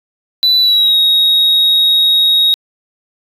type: tone with pitch glide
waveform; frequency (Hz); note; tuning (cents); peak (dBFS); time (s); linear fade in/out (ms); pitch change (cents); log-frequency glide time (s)
sine; 3980 to 3774; B7 to A#7; +13 to +21; -5; 0.43-2.54; 0; -92; 0.6-0.96
effects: tanh soft clip ceiling -6 dBFS